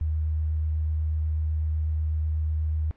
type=tone with vibrato; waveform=sine; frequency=77.78 Hz; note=D#2; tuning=in tune; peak=-23 dBFS; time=0.01-2.91 s; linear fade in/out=0 ms; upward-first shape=triangle; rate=8.1 Hz; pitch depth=11 cents each way; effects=pink hiss -60 dBFS RMS until 2.96 s + low-pass 2000 Hz 12 dB/octave